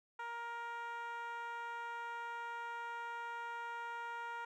10% pulse tone with band-pass filter, 469.4 Hz, A#4, 12 cents sharp, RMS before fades -44 dBFS, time 0.19-4.45 s, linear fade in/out 5 ms, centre 1100 Hz, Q 2.9, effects none

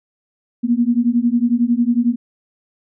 sine beating tone pair, 233.1 / 244.1 Hz, A#3 / B3, 0 / -20 cents, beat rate 11 Hz, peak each -16 dBFS, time 0.63-2.16 s, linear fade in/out 20 ms, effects none

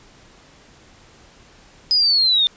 sine linear sweep, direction down, 5040 to 3573 Hz, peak -13 dBFS, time 1.91-2.47 s, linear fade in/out 0 ms, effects pink hiss -49 dBFS RMS until 2.56 s + resampled to 16000 Hz

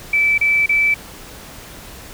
sine tone bursts, 2316 Hz, D7, 25 cents flat, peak -12 dBFS, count 3, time 0.13-0.942 s, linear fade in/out 5 ms, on 250 ms, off 31 ms, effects pink hiss -37 dBFS RMS until 2.13 s

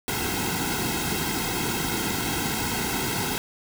pink noise with comb filter, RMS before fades -27 dBFS, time 0.08-3.38 s, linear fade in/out 0 ms, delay 1.7 ms, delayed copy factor -1, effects none

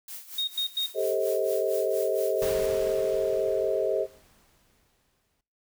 blue noise with tremolo, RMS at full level -39 dBFS, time 0.08-2.66 s, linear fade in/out 2 ms, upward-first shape sine, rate 4.3 Hz, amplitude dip 75%
sine tone bursts, 3723 Hz, A#7, 3 cents flat, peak -24 dBFS, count 3, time 0.38-0.863 s, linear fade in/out 5 ms, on 95 ms, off 99 ms
sine chord, A half-diminished seventh, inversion third, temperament just, 396 / 440 / 528 / 633.6 Hz, G4 / A4 / C5 / Eb5, +18 / 0 / +16 / +31 cents, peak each -30 / -29 / -30 / -29 dBFS, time 0.94-4.07 s, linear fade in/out 50 ms
pink noise with exponential decay, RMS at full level -35 dBFS, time 2.42-5.41 s, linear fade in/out 2 ms, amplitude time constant 650 ms
effects noise-tail reverb RT60 0.5 s tail -19 dB re dry

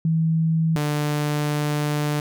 sine / sawtooth tone pair in turn, 161.8 / 148.41 Hz, E3 / D3, -32 / +19 cents, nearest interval minor second, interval 149 cents, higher first, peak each -17 dBFS, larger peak neither, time 0.05-0.76 / 0.76-2.2 s, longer second, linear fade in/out 2 ms, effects none

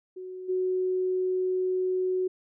sine tone with level steps, 370 Hz, F#4, in tune, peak -36 / -24 dBFS, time 0.16-2.28 s, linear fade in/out 10 ms, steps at 0.48 s, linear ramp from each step 20 ms, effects none

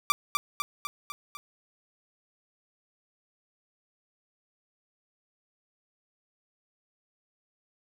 sawtooth tone with echo, 1174.7 Hz, D6, in tune, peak -15 dBFS, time 0.1-0.12 s, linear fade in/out 0 ms, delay 250 ms, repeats 5, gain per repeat -4 dB, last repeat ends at 1.37 s, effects none

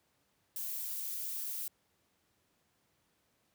violet noise, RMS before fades -39 dBFS, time 0.56-1.68 s, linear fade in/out 2 ms, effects pink hiss -75 dBFS RMS until 3.54 s + high-pass 80 Hz 12 dB/octave

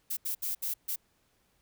violet noise bursts at uneven times, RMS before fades -33 dBFS, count 5, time 0.1-0.17 / 0.25-0.35 / 0.42-0.55 / 0.62-0.74 / 0.88-0.96 s, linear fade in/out 10 ms, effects pink hiss -71 dBFS RMS until 1.61 s

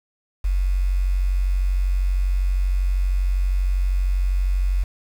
sine tone with quantisation, 46.32 Hz, F#1, 3 cents sharp, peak -17 dBFS, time 0.44-4.84 s, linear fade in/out 10 ms, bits 7, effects none

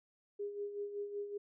sine tone with tremolo, 408.2 Hz, G#4, 30 cents flat, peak -36 dBFS, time 0.39-1.38 s, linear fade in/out 10 ms, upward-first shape sine, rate 5.3 Hz, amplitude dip 60%, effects none

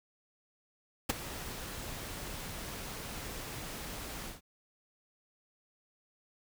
pink noise with ADSR envelope, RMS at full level -27 dBFS, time 1.09-4.41 s, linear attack 10 ms, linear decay 15 ms, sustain -15 dB, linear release 150 ms, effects none

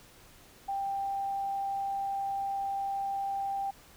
sine tone, 789 Hz, G5, 11 cents sharp, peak -30 dBFS, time 0.68-3.71 s, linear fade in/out 10 ms, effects pink hiss -56 dBFS RMS until 3.96 s

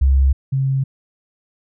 sine tone pair in turn, 67.3 / 134.6 Hz, C2 / C3, +49 / +49 cents, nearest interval octave, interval 1200 cents, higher second, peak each -10 / -15 dBFS, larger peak first, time 0.01-0.33 / 0.52-0.84 s, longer neither, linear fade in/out 10 ms, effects none

